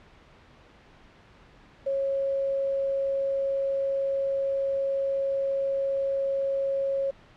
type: tone with quantisation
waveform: sine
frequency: 547 Hz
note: C#5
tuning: 23 cents flat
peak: -24 dBFS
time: 1.86-7.11 s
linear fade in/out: 10 ms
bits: 8
effects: pink hiss -54 dBFS RMS until 7.36 s + low-pass 3000 Hz 12 dB/octave